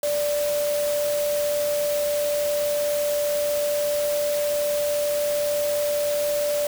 sine tone in noise, 586 Hz, D5, 4 cents flat, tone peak -21 dBFS, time 0.03-6.67 s, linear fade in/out 2 ms, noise white, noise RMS -32 dBFS, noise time 0.03-6.67 s, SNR +8 dB, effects none

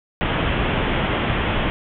pink low-pass noise, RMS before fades -21 dBFS, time 0.21-1.7 s, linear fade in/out 0 ms, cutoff 3400 Hz, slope 96 dB/octave, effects none

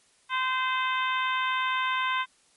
harmonic tone, 516 Hz, C5, 24 cents flat, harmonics 2 / 3 / 4 / 5 / 6 / 7, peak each -27 / -31 / -33 / -35 / -37 / -38 dBFS, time 0.29-2.26 s, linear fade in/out 50 ms, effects white hiss -63 dBFS RMS until 2.56 s + MP3 48 kbps

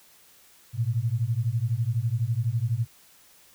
sine beating tone pair, 110 / 122 Hz, A2 / B2, 0 / -21 cents, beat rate 12 Hz, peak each -26 / -26 dBFS, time 0.73-2.87 s, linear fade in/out 50 ms, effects white hiss -56 dBFS RMS until 3.54 s

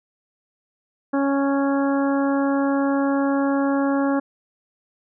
harmonic tone, 277.2 Hz, C#4, in tune, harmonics 1 / 2 / 3 / 4 / 5 / 6, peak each -19 / -25 / -29 / -31 / -33 / -35 dBFS, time 1.13-4.2 s, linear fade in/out 10 ms, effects none

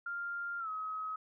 sine tone with pitch glide, 1396.9 to 1273.6 Hz, F6 to D#6, 0 to +40 cents, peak -36 dBFS, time 0.06-1.16 s, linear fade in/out 5 ms, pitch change -160 cents, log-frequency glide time 0.59-0.69 s, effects none

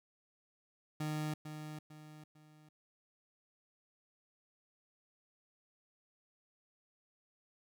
30% pulse tone with echo, 153 Hz, D#3, 29 cents flat, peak -33 dBFS, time 1-1.34 s, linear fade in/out 5 ms, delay 450 ms, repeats 3, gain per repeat -8 dB, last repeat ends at 2.69 s, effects none

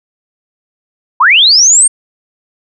sine linear sweep, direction up, 880 to 8770 Hz, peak -3 dBFS, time 1.2-1.88 s, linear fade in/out 10 ms, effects none

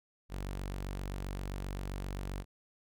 sawtooth tone, 47.61 Hz, G1, 50 cents flat, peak -33 dBFS, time 0.29-2.45 s, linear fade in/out 50 ms, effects none

